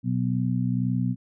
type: harmonic tone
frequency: 62 Hz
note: B1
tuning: 7 cents sharp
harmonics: 2 / 3 / 4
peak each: -25 / -27 / -28 dBFS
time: 0.03-1.16 s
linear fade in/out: 50 ms
effects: none